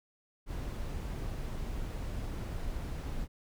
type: noise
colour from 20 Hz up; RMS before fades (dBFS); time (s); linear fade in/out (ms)
brown; -37; 0.46-3.28; 50
effects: none